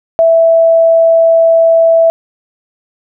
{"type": "tone", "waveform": "sine", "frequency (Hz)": 659.3, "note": "E5", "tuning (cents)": 0, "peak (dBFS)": -4, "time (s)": [0.19, 2.1], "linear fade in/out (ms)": 0, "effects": []}